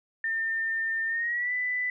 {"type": "tone with pitch glide", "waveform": "sine", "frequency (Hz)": [1805, 1991.2], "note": ["A6", "B6"], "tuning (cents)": [44, 14], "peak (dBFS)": -26, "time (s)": [0.24, 1.9], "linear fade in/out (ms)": 2, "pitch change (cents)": 170, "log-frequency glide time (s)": [1.08, 1.53], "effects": []}